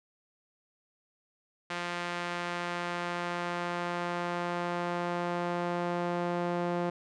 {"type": "tone with band-pass filter sweep", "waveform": "sawtooth", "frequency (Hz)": 174.61, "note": "F3", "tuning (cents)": 0, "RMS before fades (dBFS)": -33, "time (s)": [1.7, 6.9], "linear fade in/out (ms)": 5, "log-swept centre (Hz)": [1900, 590], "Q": 0.77, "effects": ["resampled to 22050 Hz"]}